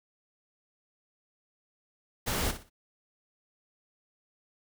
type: noise with echo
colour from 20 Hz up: pink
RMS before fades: -30 dBFS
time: 2.26-2.52 s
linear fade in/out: 20 ms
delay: 60 ms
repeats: 3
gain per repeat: -11 dB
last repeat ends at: 2.7 s
effects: none